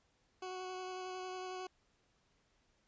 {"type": "tone with vibrato", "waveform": "20% pulse", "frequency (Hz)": 370, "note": "F#4", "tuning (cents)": 0, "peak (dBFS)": -37, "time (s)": [0.42, 1.67], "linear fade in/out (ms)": 5, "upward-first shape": "square", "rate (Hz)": 11, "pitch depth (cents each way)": 9, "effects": ["pink hiss -75 dBFS RMS until 2.87 s", "resampled to 16000 Hz"]}